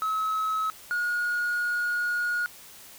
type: tone pair in turn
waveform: triangle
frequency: 1287 / 1440.8 Hz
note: E6 / F#6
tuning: -42 / -46 cents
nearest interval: major second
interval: 196 cents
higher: second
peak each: -22 dBFS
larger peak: neither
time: 0.02-0.7 / 0.91-2.46 s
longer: second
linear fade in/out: 0 ms
effects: tanh soft clip ceiling -19 dBFS + white hiss -48 dBFS RMS until 2.98 s